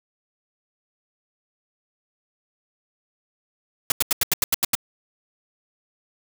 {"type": "noise bursts", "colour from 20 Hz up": "white", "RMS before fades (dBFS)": -19, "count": 9, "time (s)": [3.9, 4.752], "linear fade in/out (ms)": 2, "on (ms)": 20, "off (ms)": 84, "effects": []}